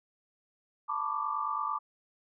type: tone cluster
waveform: sine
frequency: 882 / 991 / 1139 / 1188 Hz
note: A5 / B5 / C#6 / D6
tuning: +4 / +6 / +47 / +20 cents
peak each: -38 / -39 / -35 / -33 dBFS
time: 0.88-1.79 s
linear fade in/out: 20 ms
effects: none